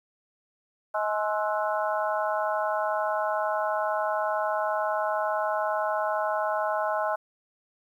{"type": "harmonic tone with a mistuned harmonic", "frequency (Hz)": 211.1, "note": "G#3", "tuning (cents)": 29, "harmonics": [3, 4, 5, 6, 7], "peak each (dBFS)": [-28, -30, -32, -34, -35], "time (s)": [0.94, 7.16], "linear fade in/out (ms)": 10, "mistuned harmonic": 6, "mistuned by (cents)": 72, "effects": ["10-bit"]}